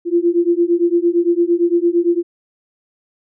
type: beating tone pair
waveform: sine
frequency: 340.2 / 349 Hz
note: F4 / F4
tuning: -45 / -1 cents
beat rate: 8.8 Hz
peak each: -15 dBFS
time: 0.05-2.23 s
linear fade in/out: 50 ms
effects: none